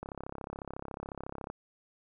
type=click train; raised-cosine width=1 ms; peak=-25 dBFS; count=51; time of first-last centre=0.03-1.501 s; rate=34 Hz; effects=none